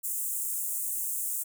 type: high-pass noise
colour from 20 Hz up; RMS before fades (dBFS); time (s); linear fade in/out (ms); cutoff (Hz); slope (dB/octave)
pink; -32; 0.03-1.44; 20; 7500; 48
effects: none